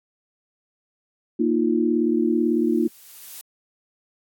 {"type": "chord", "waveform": "sine", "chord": "Bb suspended fourth", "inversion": "none", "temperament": "equal", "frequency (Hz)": [233.1, 311.1, 349.2], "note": ["Bb3", "Eb4", "F4"], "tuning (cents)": [0, 0, 0], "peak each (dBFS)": -22, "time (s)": [1.39, 2.88], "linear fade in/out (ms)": 10}
{"type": "noise with exponential growth", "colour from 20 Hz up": "blue", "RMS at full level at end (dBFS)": -36, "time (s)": [1.93, 3.41], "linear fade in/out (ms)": 0, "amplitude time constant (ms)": 320}
{"effects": ["AAC 64 kbps"]}